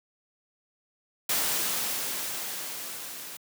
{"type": "noise with level ramp", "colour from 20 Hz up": "white", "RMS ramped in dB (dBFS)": [-26, -41], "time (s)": [1.29, 3.37], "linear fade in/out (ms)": 5, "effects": ["high-pass 150 Hz 12 dB/octave"]}